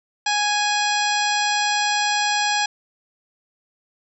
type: harmonic tone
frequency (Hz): 830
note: G#5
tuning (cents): -1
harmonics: 1 / 2 / 3 / 4 / 5 / 6 / 7 / 9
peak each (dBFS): -22 / -25 / -27 / -28 / -29 / -30 / -30 / -32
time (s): 0.26-2.66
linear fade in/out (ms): 5
effects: none